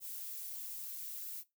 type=noise with flanger; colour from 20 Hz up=violet; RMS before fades=-44 dBFS; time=0-1.44 s; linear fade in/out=50 ms; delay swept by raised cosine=1.4 to 3.7 ms; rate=3.1 Hz; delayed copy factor=+0.5; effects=noise-tail reverb RT60 0.2 s tail -18 dB re dry